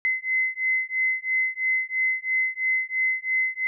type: beating tone pair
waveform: sine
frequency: 2047 / 2050 Hz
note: C7 / C7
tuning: -38 / -36 cents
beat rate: 3 Hz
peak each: -25 dBFS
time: 0.05-3.67 s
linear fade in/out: 0 ms
effects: none